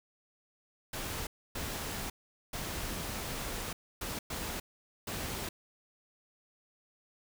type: noise bursts at uneven times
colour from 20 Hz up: pink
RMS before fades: -38 dBFS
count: 6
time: 0.93-1.27 / 1.55-2.1 / 2.53-3.73 / 4.01-4.19 / 4.3-4.6 / 5.07-5.49 s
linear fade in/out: 5 ms
effects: none